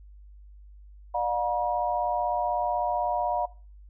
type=tone cluster; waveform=sine; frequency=599 / 715 / 957 Hz; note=D5 / F5 / A#5; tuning=+34 / +41 / +45 cents; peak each=-31 / -28 / -28 dBFS; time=1.14-3.46 s; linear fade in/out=10 ms; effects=noise-tail reverb RT60 0.4 s tail -21 dB re dry + added 50 Hz sine -46 dBFS peak until 3.89 s